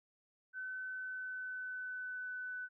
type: tone with pitch glide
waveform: sine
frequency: 1518 to 1500.6 Hz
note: F#6 to F#6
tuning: +44 to +24 cents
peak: -40 dBFS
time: 0.53-2.69 s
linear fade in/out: 50 ms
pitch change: -20 cents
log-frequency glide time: 0.87-2.3 s
effects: none